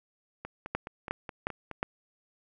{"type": "two click trains", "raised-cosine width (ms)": 0.5, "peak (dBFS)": [-14, -23], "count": [4, 7], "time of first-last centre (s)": [[0.75, 1.829], [0.45, 1.713]], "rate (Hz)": [2.78, 4.75], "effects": []}